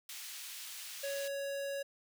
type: high-pass noise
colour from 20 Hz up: pink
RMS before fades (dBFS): -46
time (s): 0.09-1.28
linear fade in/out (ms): 2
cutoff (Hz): 2700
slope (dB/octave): 12
type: tone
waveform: square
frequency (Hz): 557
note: C#5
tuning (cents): +8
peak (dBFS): -37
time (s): 1.03-1.83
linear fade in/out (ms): 10
effects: none